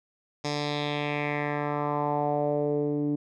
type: tone with low-pass filter sweep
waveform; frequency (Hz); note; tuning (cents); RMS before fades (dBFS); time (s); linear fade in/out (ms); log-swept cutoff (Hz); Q
10% pulse; 146.83; D3; 0; -28; 0.44-3.16; 10; 5600 to 290; 3
effects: none